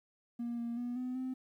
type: tone with pitch steps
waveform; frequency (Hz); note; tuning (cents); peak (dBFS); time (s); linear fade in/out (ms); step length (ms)
triangle; 237 / 234.8 / 242.8 / 252.1 / 258; A#3 / A#3 / B3 / B3 / C4; +29 / +13 / -29 / +36 / -24; -32; 0.39-1.34; 10; 190
effects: tanh soft clip ceiling -31 dBFS + 12-bit